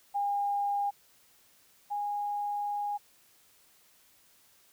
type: tone pair in turn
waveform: sine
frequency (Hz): 810 / 821.8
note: G#5 / G#5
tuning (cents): -43 / -18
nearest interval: unison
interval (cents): 25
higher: second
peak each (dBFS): -27 / -30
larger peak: first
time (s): 0.14-0.91 / 1.9-2.98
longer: second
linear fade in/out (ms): 20
effects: white hiss -63 dBFS RMS until 4.72 s